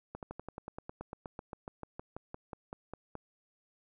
slowing click train, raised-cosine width 1 ms, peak -27 dBFS, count 23, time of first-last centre 0.15-3.153 s, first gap 78 ms, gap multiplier 1.05, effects none

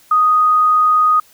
sine tone, 1244.5 Hz, D#6, in tune, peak -9 dBFS, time 0.11-1.2 s, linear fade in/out 5 ms, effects white hiss -49 dBFS RMS until 1.33 s

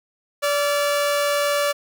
sawtooth tone pair together, 578 / 1374.7 Hz, D5 / F6, -28 / -28 cents, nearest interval octave + minor third, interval 1500 cents, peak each -15 / -26 dBFS, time 0.42-1.73 s, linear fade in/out 20 ms, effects none

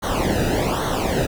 brown noise with flanger, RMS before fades -21 dBFS, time 0.02-1.27 s, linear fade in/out 20 ms, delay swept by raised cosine 0.4 to 0.93 ms, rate 1.2 Hz, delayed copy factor -0.85, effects none

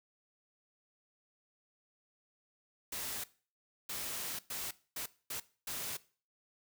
white noise bursts at uneven times, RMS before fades -40 dBFS, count 6, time 2.92-3.24 / 3.89-4.39 / 4.5-4.71 / 4.96-5.06 / 5.3-5.4 / 5.67-5.97 s, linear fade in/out 5 ms, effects noise-tail reverb RT60 0.4 s tail -19 dB re dry

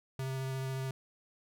square tone with vibrato, 132.6 Hz, C3, 23 cents sharp, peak -35 dBFS, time 0.19-0.91 s, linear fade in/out 2 ms, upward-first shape sine, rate 14 Hz, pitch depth 10 cents each way, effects none

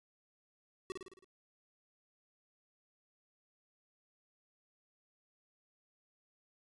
square tone with echo, 377.6 Hz, F#4, 35 cents sharp, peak -38 dBFS, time 0.9-0.92 s, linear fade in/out 0 ms, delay 54 ms, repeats 6, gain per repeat -4 dB, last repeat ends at 1.244 s, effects resampled to 24000 Hz

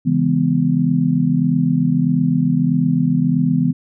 sine chord, C# minor seventh, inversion none, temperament just, 138.59 / 166.31 / 207.9 / 249.5 Hz, C#3 / E3 / G#3 / B3, 0 / +16 / +2 / +18 cents, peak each -21 / -17 / -23 / -17 dBFS, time 0.05-3.73 s, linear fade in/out 20 ms, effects none

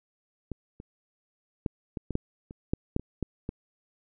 clicks, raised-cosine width 3 ms, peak -21 / -29 / -15 / -20 / -20 / -13 / -29 / -12 / -11 / -25 / -16 / -19 dBFS, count 12, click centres 0.517 / 0.801 / 1.662 / 1.972 / 2.107 / 2.154 / 2.509 / 2.735 / 2.964 / 2.996 / 3.227 / 3.491 s, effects none

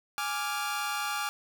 sawtooth chord, D diminished, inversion second, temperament equal, 830.6 / 1174.7 / 1396.9 Hz, Ab5 / D6 / F6, 0 / 0 / 0 cents, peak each -31 dBFS, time 0.18-1.29 s, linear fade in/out 0 ms, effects none

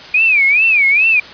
sine tone with vibrato, 2412 Hz, D7, 46 cents sharp, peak -8 dBFS, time 0.14-1.2 s, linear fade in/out 5 ms, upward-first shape sine, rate 2.4 Hz, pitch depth 190 cents each way, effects white hiss -33 dBFS RMS until 1.33 s + resampled to 11025 Hz

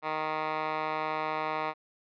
10% pulse tone with band-pass filter, 155.56 Hz, D#3, in tune, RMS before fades -32 dBFS, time 0.02-1.74 s, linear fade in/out 50 ms, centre 1300 Hz, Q 1.6, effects resampled to 11025 Hz

